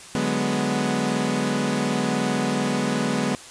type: chord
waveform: sawtooth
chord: G# half-diminished seventh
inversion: second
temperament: equal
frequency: 146.83 / 185 / 207.7 / 246.9 Hz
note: D3 / F#3 / G#3 / B3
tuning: 0 / 0 / 0 / 0 cents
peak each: -26 / -25 / -22 / -21 dBFS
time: 0.15-3.35 s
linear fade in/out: 0 ms
effects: white hiss -42 dBFS RMS until 3.5 s + resampled to 22050 Hz